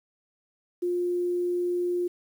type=tone with quantisation; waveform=sine; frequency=353.8 Hz; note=F4; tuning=23 cents sharp; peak=-24 dBFS; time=0.82-2.08 s; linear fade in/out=10 ms; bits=9; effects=none